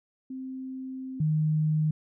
sine tone pair in turn, 261.3 / 154.61 Hz, C4 / D#3, -2 / -11 cents, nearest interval major sixth, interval 909 cents, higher first, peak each -34 / -22 dBFS, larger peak second, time 0.3-1.2 / 1.2-1.91 s, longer first, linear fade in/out 5 ms, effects none

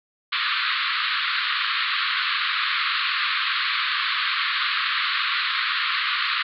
pink band-pass noise, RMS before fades -24 dBFS, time 0.32-6.43 s, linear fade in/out 10 ms, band 1100 to 4400 Hz, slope 96 dB/octave, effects none

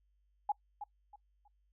sine tone with echo, 827 Hz, G#5, 8 cents flat, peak -28 dBFS, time 0.49-0.52 s, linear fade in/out 5 ms, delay 320 ms, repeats 3, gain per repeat -11 dB, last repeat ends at 1.48 s, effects noise-tail reverb RT60 0.1 s tail -23 dB re dry + added 50 Hz sine -70 dBFS peak until 1.72 s

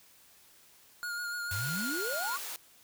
square tone with vibrato, 1426 Hz, F6, 36 cents sharp, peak -35 dBFS, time 1.03-2.36 s, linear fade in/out 0 ms, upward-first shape sine, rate 6.8 Hz, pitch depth 26 cents each way
white high-pass noise, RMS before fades -40 dBFS, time 1.51-2.56 s, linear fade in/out 0 ms, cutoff 430 Hz, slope 12 dB/octave
sine exponential sweep, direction up, 86.8 to 1188 Hz, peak -35 dBFS, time 1.51-2.38 s, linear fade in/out 10 ms
effects white hiss -60 dBFS RMS until 2.83 s

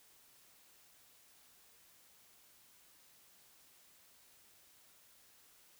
silence, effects white hiss -65 dBFS RMS until 5.79 s

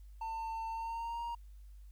triangle tone with pitch glide, 899 to 938.8 Hz, A5 to A#5, +37 to +12 cents, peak -35 dBFS, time 0.21-1.35 s, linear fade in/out 5 ms, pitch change +75 cents, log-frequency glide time 0.69-1.23 s, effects added 50 Hz sine -50 dBFS peak until 1.91 s + white hiss -75 dBFS RMS until 1.91 s

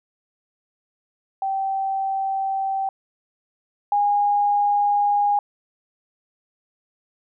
sine tone pair in turn, 776 / 818.8 Hz, G5 / G#5, -18 / -25 cents, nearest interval minor second, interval 93 cents, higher second, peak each -21 / -16 dBFS, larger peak second, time 1.42-2.89 / 3.92-5.39 s, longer neither, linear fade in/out 2 ms, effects none

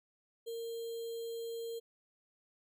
sine tone with sample-and-hold, 460.4 Hz, A#4, 22 cents flat, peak -38 dBFS, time 0.46-1.8 s, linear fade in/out 20 ms, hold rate 3675 Hz, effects none

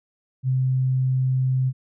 sine tone, 130 Hz, C3, 11 cents flat, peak -18 dBFS, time 0.43-1.73 s, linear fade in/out 50 ms, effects none

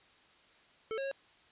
square tone with pitch steps, 441.8 / 544 / 547 Hz, A4 / C#5 / C#5, +7 / -33 / -23 cents, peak -35 dBFS, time 0.91-1.114 s, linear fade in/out 0 ms, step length 68 ms, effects white hiss -63 dBFS RMS until 1.51 s + resampled to 8000 Hz

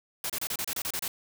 white noise bursts, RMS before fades -32 dBFS, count 10, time 0.24-1.08 s, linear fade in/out 2 ms, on 57 ms, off 30 ms, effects none

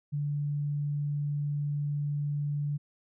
sine tone, 145.6 Hz, D3, 15 cents flat, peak -28 dBFS, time 0.12-2.78 s, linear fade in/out 20 ms, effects none

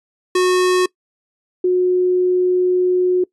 square / sine tone pair in turn, 365.6 / 363.6 Hz, F#4 / F#4, -21 / -30 cents, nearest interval unison, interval 9 cents, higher first, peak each -13 / -12 dBFS, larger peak second, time 0.35-0.86 / 1.64-3.24 s, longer second, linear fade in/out 5 ms, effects noise-tail reverb RT60 0.1 s tail -22 dB re dry + resampled to 24000 Hz

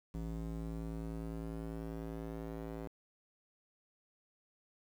square tone with band-pass filter sweep, 55.1 Hz, A1, 3 cents sharp, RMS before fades -42 dBFS, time 0.14-2.88 s, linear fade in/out 5 ms, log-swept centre 190 to 410 Hz, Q 0.91, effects 10-bit

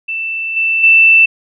sine tone with level steps, 2662 Hz, E7, 16 cents sharp, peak -17 / -11 / -4 dBFS, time 0.08-1.26 s, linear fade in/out 10 ms, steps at 0.56 / 0.83 s, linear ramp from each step 10 ms, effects none

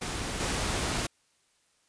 pink noise with level steps, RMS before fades -34 / -30 dBFS, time 0.01-1.07 s, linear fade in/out 10 ms, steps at 0.4 s, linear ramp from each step 2 ms, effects white hiss -69 dBFS RMS until 1.88 s + resampled to 22050 Hz

